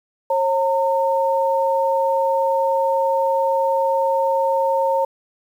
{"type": "tone pair together", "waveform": "sine", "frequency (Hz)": [541, 911.9], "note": ["C#5", "A#5"], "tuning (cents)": [-42, -38], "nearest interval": "major sixth", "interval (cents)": 904, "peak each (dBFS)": [-18, -19], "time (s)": [0.3, 5.05], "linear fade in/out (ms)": 5, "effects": ["8-bit"]}